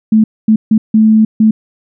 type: tone bursts at uneven times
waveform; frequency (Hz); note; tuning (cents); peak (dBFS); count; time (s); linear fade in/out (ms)
sine; 218.3; A3; -13; -4; 5; 0.12-0.24 / 0.48-0.56 / 0.71-0.78 / 0.94-1.25 / 1.4-1.51; 5
effects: none